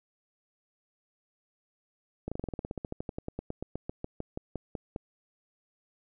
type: slowing click train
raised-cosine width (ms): 2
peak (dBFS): -21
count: 28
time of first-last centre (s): 2.28-4.961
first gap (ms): 36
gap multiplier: 1.07
effects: none